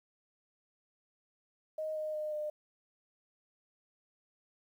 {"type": "tone with pitch steps", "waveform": "sine", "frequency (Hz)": [624, 617.2, 610.5, 603.8], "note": ["D#5", "D#5", "D#5", "D5"], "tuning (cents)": [5, -14, -33, 48], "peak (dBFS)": -34, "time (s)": [1.78, 2.5], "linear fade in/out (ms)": 5, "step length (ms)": 180, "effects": ["11-bit"]}